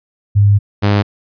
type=tone pair in turn; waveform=sine / sawtooth; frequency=101.7 / 102.11 Hz; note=G#2 / G#2; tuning=-36 / -29 cents; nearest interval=unison; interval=7 cents; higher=second; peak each=-6 / -6 dBFS; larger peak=neither; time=0.35-0.59 / 0.82-1.03 s; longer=first; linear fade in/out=20 ms; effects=resampled to 11025 Hz